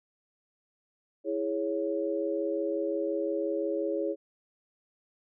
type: chord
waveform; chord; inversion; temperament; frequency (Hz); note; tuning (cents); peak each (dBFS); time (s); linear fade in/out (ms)
sine; C# minor; first; equal; 329.6 / 415.3 / 554.4; E4 / G#4 / C#5; 0 / 0 / 0; -32; 1.24-4.16; 50
effects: none